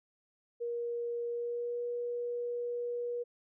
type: tone with pitch glide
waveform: sine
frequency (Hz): 473.6 to 481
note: A#4 to B4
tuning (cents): +27 to -46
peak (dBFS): -33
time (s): 0.6-3.24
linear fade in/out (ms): 20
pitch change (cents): +27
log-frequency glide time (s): 1.28-1.83
effects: none